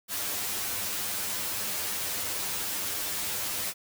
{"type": "noise with comb filter", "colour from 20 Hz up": "white", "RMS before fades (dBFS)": -32, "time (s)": [0.08, 3.74], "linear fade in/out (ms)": 50, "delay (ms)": 9.9, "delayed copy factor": 0.8, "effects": []}